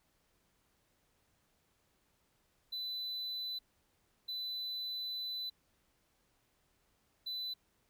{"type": "tone bursts at uneven times", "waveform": "triangle", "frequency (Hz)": 4000, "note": "B7", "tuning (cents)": 21, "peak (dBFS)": -36, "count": 3, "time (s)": [[2.72, 3.59], [4.28, 5.5], [7.26, 7.54]], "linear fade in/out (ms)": 10, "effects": ["pink hiss -75 dBFS RMS until 7.89 s"]}